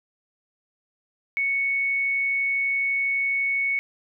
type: tone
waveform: sine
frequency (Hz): 2217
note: C#7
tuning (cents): 0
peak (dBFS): -21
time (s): 1.37-3.79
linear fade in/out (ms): 0
effects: none